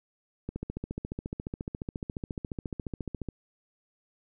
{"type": "click train", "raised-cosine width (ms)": 3, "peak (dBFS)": -21, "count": 41, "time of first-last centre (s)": [0.49, 3.287], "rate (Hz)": 14.3, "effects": []}